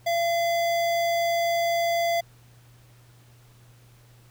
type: tone with notch filter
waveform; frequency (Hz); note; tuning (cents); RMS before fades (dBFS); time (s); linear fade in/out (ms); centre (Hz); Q
square; 681; F5; -44; -24; 0.06-2.21; 10; 9900; 1.6
effects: added 120 Hz sine -52 dBFS peak until 4.3 s + pink hiss -59 dBFS RMS until 4.3 s